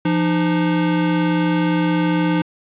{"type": "tone pair together", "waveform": "square", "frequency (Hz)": [172, 305.8], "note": ["F3", "D#4"], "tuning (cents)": [-26, -30], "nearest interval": "minor seventh", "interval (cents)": 996, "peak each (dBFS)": -19, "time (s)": [0.05, 2.42], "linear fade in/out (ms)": 5, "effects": ["resampled to 8000 Hz", "7-bit"]}